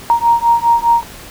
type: beating tone pair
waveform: sine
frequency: 932.3 / 937.2 Hz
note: A#5 / A#5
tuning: 0 / +9 cents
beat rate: 4.9 Hz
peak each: -12 / -12 dBFS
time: 0.1-1.03 s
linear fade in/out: 0 ms
effects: pink hiss -34 dBFS RMS until 1.3 s